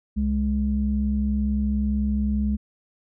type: tone pair together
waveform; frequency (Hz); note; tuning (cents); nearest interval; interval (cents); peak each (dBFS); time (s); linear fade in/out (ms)
sine; 66.76 / 208.9; C2 / G#3; +35 / +10; octave + minor sixth; 1975; -23 / -22; 0.16-2.57; 20
effects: tanh soft clip ceiling -12 dBFS